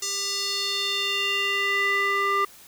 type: tone with band-pass filter sweep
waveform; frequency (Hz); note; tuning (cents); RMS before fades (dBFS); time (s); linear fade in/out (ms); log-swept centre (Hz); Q
square; 397.9; G4; +26; -25; 0.02-2.45; 5; 6200 to 1400; 3
effects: white hiss -49 dBFS RMS until 2.67 s